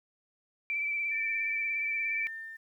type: tone with vibrato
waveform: sine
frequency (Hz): 2325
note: D7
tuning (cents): -18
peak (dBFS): -29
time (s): 0.7-2.27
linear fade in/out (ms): 0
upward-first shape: triangle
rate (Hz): 17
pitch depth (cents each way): 33
type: tone with tremolo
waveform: sine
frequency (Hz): 1800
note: A6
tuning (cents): +39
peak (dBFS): -37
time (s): 1.11-2.57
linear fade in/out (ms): 10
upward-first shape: sine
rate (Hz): 1.1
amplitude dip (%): 60
effects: 11-bit